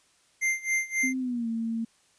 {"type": "tone with tremolo", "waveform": "square", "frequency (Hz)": 2093, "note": "C7", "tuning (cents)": 0, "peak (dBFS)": -23, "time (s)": [0.41, 1.14], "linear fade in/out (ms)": 20, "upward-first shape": "sine", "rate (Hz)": 3.7, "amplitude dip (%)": 90}
{"type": "tone with pitch glide", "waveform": "sine", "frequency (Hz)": [259.7, 227.4], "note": ["C4", "A#3"], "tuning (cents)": [-13, -43], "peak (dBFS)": -27, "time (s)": [1.03, 1.85], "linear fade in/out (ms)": 10, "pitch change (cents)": -230, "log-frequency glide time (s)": [1.19, 1.48]}
{"effects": ["white hiss -64 dBFS RMS until 2.18 s", "resampled to 22050 Hz"]}